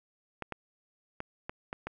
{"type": "clicks", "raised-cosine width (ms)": 0.5, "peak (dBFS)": -21, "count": 6, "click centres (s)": [0.423, 0.523, 1.204, 1.495, 1.729, 1.87], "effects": []}